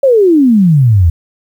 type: exponential sweep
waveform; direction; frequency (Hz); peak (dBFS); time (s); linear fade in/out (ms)
sine; down; 568 to 78.8; -4; 0.03-1.1; 5
effects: 7-bit